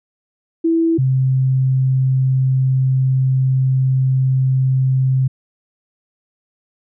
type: tone pair in turn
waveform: sine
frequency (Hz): 329.5 / 131.29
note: E4 / C3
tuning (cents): -1 / +6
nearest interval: octave + major third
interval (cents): 1593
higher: first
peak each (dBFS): -12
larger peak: neither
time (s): 0.64-0.98 / 0.98-5.28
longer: second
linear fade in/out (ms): 10
effects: none